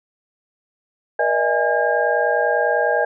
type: tone cluster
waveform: sine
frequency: 477.7 / 596 / 646 / 824 / 1617 Hz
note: A#4 / D5 / E5 / G#5 / G#6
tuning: +42 / +25 / -35 / -14 / -47 cents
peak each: -22 dBFS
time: 1.19-3.05 s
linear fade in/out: 5 ms
effects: none